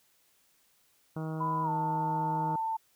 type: harmonic tone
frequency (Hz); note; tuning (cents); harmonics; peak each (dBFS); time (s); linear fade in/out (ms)
158.4; D#3; +31; 1 / 2 / 3 / 4 / 5 / 6 / 7 / 8 / 9; -34 / -40 / -44 / -46 / -48 / -50 / -51 / -52 / -53; 1.16-2.56; 5
type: tone with pitch glide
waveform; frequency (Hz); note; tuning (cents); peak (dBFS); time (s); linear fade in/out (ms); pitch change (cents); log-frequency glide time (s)
sine; 996 to 892.5; B5 to A5; +14 to +24; -29; 1.4-2.77; 10; -190; 1.63-1.7
effects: white hiss -68 dBFS RMS until 2.95 s